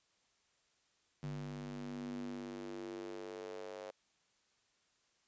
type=tone with high-pass filter sweep; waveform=square; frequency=48.87 Hz; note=G1; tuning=5 cents flat; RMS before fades=-45 dBFS; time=1.23-3.91 s; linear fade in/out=0 ms; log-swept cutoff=160 to 530 Hz; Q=4.3; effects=white hiss -75 dBFS RMS until 5.27 s + resampled to 16000 Hz